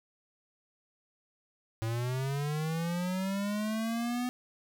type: linear sweep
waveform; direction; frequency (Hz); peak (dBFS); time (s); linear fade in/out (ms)
square; up; 110.5 to 250; -31; 1.82-4.29; 0
effects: none